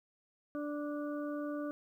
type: harmonic tone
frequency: 293.7 Hz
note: D4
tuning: in tune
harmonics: 1 / 2 / 4 / 5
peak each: -37 / -41 / -48 / -51 dBFS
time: 0.55-1.71 s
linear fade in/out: 0 ms
effects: 12-bit